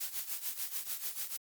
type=noise with tremolo; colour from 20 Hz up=blue; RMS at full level=-35 dBFS; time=0-1.37 s; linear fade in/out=10 ms; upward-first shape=triangle; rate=6.8 Hz; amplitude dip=85%; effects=Opus 48 kbps